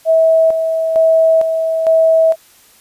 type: tone with tremolo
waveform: sine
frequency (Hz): 648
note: E5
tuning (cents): -30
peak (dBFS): -7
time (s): 0.05-2.36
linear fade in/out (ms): 50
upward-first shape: square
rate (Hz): 1.1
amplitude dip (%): 50
effects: white hiss -47 dBFS RMS until 2.8 s + resampled to 32000 Hz